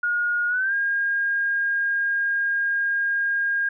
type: tone with pitch glide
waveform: sine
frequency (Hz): 1434 to 1618.9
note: F6 to G#6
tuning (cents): +45 to -45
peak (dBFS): -20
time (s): 0.03-3.69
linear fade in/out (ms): 5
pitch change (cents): +210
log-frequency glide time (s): 0.48-0.74
effects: none